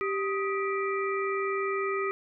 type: harmonic tone with a mistuned harmonic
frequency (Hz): 392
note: G4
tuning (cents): 0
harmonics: 1 / 3 / 5 / 6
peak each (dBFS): -29 / -32 / -37 / -38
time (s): 0.01-2.11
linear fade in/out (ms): 0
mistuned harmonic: 3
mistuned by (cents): +110
effects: none